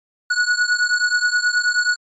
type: beating tone pair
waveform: square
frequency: 1459 / 1468.4 Hz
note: F#6 / F#6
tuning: -25 / -14 cents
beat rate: 9.4 Hz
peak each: -19 / -20 dBFS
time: 0.3-1.96 s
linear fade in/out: 10 ms
effects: MP3 32 kbps